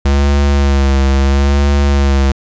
square tone with vibrato, 69.3 Hz, C#2, in tune, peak -9 dBFS, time 0.05-2.32 s, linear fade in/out 5 ms, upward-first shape sine, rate 0.75 Hz, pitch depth 40 cents each way, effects resampled to 16000 Hz

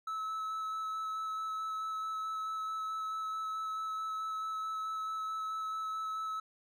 triangle tone with vibrato, 1300 Hz, E6, 24 cents flat, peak -33 dBFS, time 0.07-6.4 s, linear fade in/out 5 ms, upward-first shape square, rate 4.6 Hz, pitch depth 8 cents each way, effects none

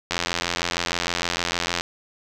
click train, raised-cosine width 0.2 ms, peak -5 dBFS, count 148, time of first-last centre 0.11-1.809 s, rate 86.5 Hz, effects none

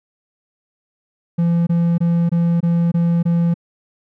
triangle tone bursts, 170 Hz, F3, 46 cents flat, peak -11 dBFS, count 7, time 1.38-3.542 s, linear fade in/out 10 ms, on 290 ms, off 22 ms, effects none

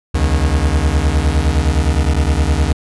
40% pulse beating tone pair, 68 / 77.7 Hz, C#2 / D#2, -33 / -2 cents, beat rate 9.7 Hz, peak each -14 dBFS, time 0.14-2.73 s, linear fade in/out 10 ms, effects resampled to 24000 Hz

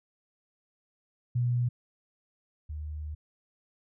sine tone pair in turn, 121.9 / 75.91 Hz, B2 / D#2, -22 / -42 cents, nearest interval minor sixth, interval 820 cents, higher first, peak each -24 / -34 dBFS, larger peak first, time 1.35-1.69 / 2.69-3.15 s, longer second, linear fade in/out 10 ms, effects none

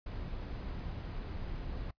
brown noise, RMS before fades -40 dBFS, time 0.06-1.91 s, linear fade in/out 5 ms, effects noise-tail reverb RT60 0.1 s tail -20 dB re dry + resampled to 11025 Hz

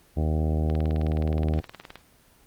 harmonic tone, 77.78 Hz, D#2, in tune, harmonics 1 / 2 / 3 / 4 / 5 / 6 / 7 / 8 / 9 / 10, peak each -23 / -29 / -33 / -35 / -37 / -39 / -40 / -41 / -42 / -43 dBFS, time 0.16-1.61 s, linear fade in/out 20 ms
click train, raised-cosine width 0.3 ms, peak -23 dBFS, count 25, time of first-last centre 0.7-1.957 s, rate 19.1 Hz
effects pink hiss -58 dBFS RMS until 2.46 s + Opus 24 kbps

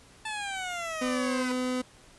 15% pulse exponential sweep, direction down, 882 to 493.9 Hz, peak -26 dBFS, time 0.25-1.52 s, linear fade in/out 5 ms
30% pulse tone, 253 Hz, B3, 42 cents sharp, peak -25 dBFS, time 1.01-1.82 s, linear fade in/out 10 ms
effects pink hiss -55 dBFS RMS until 2.18 s + resampled to 24000 Hz

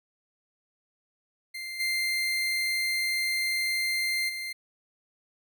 30% pulse tone with level steps, 2093 Hz, C7, in tune, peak -32 / -23 / -30 dBFS, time 1.54-4.53 s, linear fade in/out 10 ms, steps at 1.79 / 4.28 s, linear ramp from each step 20 ms, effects none

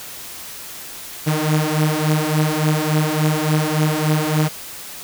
sawtooth beating tone pair, 152.3 / 155.8 Hz, D#3 / D#3, -37 / +3 cents, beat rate 3.5 Hz, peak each -15 dBFS, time 1.26-4.49 s, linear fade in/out 20 ms, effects white hiss -34 dBFS RMS until 5.03 s

